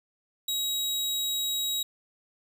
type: tone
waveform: sawtooth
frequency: 3825 Hz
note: A#7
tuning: 44 cents sharp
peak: -24 dBFS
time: 0.48-1.83 s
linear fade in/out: 5 ms
effects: none